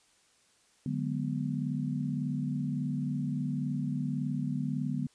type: chord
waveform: sine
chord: G# half-diminished seventh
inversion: second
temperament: equal with one note detuned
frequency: 146.83 / 185 / 208.5 / 246.9 Hz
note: D3 / F#3 / G#3 / B3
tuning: 0 / 0 / +7 / 0 cents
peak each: -33 / -38 / -38 / -34 dBFS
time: 0.86-5.07 s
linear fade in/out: 2 ms
effects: white hiss -66 dBFS RMS until 5.14 s + resampled to 22050 Hz